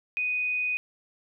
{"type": "tone", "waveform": "sine", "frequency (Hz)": 2489, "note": "D#7", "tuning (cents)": 0, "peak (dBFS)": -25, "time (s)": [0.17, 0.77], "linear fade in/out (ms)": 0, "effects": []}